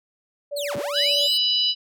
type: tone with vibrato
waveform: sine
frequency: 575 Hz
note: D5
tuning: 37 cents flat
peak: -26 dBFS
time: 0.51-1.28 s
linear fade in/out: 20 ms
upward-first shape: triangle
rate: 20 Hz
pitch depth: 16 cents each way
type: linear two-way sweep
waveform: sawtooth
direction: down then up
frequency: 4533 to 86 to 4533 Hz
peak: -26 dBFS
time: 0.56-1.38 s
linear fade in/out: 10 ms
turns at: 0.76 s
type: harmonic tone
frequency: 987.8 Hz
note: B5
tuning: in tune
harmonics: 3 / 4 / 5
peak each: -21 / -23 / -25 dBFS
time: 0.93-1.75 s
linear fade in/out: 50 ms
effects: none